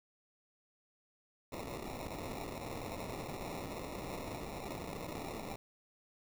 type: noise with sample-and-hold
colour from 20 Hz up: blue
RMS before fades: -43 dBFS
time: 1.52-5.56 s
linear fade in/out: 5 ms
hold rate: 1575 Hz
effects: none